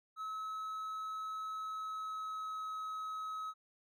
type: tone with pitch glide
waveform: triangle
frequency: 1290 to 1279.6 Hz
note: E6 to D#6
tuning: -38 to +48 cents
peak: -37 dBFS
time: 0.16-3.54 s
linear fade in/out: 50 ms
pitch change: -14 cents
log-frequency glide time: 1.53-2.76 s
effects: none